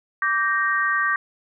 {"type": "chord", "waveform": "sine", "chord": "G minor", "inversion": "second", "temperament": "equal with one note detuned", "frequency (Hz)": [1161.2, 1568, 1864.7], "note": ["D6", "G6", "Bb6"], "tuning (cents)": [-20, 0, 0], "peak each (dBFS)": -23, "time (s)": [0.22, 1.16], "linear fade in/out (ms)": 2, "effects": []}